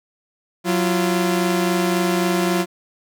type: tone pair together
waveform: sawtooth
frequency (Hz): 183.2 / 342.7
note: F#3 / F4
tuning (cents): -17 / -33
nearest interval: major seventh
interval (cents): 1084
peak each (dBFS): -16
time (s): 0.64-2.66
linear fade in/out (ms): 50
effects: none